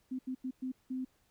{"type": "tone bursts at uneven times", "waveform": "sine", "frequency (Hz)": 258, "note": "C4", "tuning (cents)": -24, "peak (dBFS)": -34, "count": 5, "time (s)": [[0.11, 0.19], [0.27, 0.35], [0.44, 0.51], [0.62, 0.72], [0.9, 1.05]], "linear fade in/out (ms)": 10, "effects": ["pink hiss -72 dBFS RMS until 1.3 s"]}